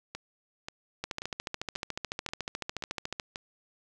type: two click trains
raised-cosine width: 0.2 ms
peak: -16 / -20 dBFS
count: 31 / 7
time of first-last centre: 1.04-3.198 / 0.15-3.359 s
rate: 13.9 / 1.87 Hz
effects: none